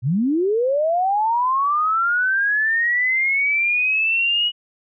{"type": "linear sweep", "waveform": "sine", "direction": "up", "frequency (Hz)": [110, 2928], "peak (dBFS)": -16, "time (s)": [0.02, 4.52], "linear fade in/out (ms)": 50, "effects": []}